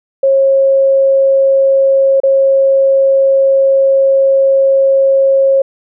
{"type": "tone with dropouts", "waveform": "sine", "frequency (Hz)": 542, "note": "C#5", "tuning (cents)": -39, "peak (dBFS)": -6, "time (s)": [0.23, 5.62], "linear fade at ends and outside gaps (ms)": 5, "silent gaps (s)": [2.202, 2.234], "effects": []}